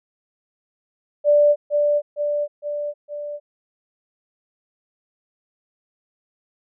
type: tone with echo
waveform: sine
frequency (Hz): 587.3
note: D5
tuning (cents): 0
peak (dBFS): -11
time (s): 1.24-1.56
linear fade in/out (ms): 50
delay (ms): 460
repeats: 4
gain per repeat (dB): -4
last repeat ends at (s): 3.4
effects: none